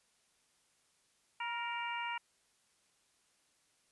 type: harmonic tone with a mistuned harmonic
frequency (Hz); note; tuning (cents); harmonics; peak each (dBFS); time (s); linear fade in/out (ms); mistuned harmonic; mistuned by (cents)
466.2; A#4; 0; 2 / 3 / 4 / 5 / 6; -39 / -45 / -46 / -43 / -45; 1.4-2.18; 5; 2; +35
effects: white hiss -73 dBFS RMS until 3.91 s + resampled to 24000 Hz